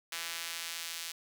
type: tone with high-pass filter sweep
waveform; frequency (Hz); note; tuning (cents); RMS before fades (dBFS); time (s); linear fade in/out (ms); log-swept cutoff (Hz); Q
sawtooth; 167; E3; +23; -40; 0.12-1.12; 5; 2100 to 3300; 0.78
effects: none